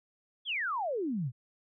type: exponential sweep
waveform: sine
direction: down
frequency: 3500 to 112.1 Hz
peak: -30 dBFS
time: 0.45-1.32 s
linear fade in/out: 50 ms
effects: none